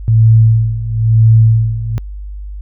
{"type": "tone with tremolo", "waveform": "sine", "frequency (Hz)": 112, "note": "A2", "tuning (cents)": 31, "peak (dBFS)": -3, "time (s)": [0.08, 1.98], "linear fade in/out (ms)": 0, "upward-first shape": "sine", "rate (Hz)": 1, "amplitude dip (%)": 80, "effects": ["added 50 Hz sine -23 dBFS peak until 2.61 s"]}